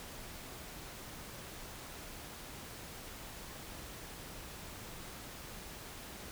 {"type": "silence", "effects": ["pink hiss -48 dBFS RMS until 6.31 s"]}